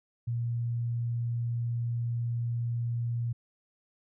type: tone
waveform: sine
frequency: 118.2 Hz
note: A#2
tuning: 24 cents sharp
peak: -28 dBFS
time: 0.27-3.33 s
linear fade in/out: 10 ms
effects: none